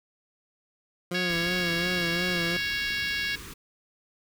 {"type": "tone with vibrato", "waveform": "20% pulse", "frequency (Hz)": 174.61, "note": "F3", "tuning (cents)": 0, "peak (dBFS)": -24, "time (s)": [1.11, 2.57], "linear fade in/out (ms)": 5, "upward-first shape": "sine", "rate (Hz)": 2.8, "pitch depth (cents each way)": 61}
{"type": "harmonic tone", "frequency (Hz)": 554.4, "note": "C#5", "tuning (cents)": 0, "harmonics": [3, 4, 5, 6, 7, 8, 9, 10], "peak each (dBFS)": [-31, -33, -35, -37, -38, -39, -40, -41], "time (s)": [1.14, 3.36], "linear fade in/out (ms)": 10}
{"type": "band-stop noise", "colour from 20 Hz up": "pink", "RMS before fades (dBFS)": -42, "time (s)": [1.29, 3.54], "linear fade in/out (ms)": 10, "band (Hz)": [460, 990], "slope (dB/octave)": 48}
{"effects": []}